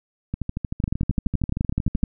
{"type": "two click trains", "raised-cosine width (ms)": 5, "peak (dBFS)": [-13, -9], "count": [23, 15], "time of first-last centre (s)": [[0.34, 2.032], [0.84, 2.037]], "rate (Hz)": [13, 11.7], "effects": []}